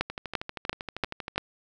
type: two click trains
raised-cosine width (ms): 0.3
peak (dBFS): -18 / -9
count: 17 / 5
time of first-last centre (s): 0.1-1.36 / 0.01-1.38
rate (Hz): 12.7 / 2.92
effects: none